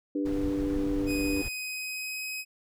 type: harmonic tone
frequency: 98 Hz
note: G2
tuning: in tune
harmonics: 3 / 4 / 5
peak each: -27 / -37 / -36 dBFS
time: 0.15-1.42 s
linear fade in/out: 5 ms
type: noise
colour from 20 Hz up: brown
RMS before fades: -36 dBFS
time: 0.25-1.49 s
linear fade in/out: 10 ms
type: tone with pitch glide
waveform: sawtooth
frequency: 2502 to 2530 Hz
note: D#7 to D#7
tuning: +9 to +28 cents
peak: -30 dBFS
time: 1.06-2.45 s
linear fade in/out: 50 ms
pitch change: +19 cents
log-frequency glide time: 1.34-2.23 s
effects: none